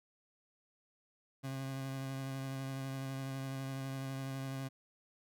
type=tone with vibrato; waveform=30% pulse; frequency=134.3 Hz; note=C3; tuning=46 cents sharp; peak=-36 dBFS; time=1.43-4.69 s; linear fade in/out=20 ms; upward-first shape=sine; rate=12 Hz; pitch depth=16 cents each way; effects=none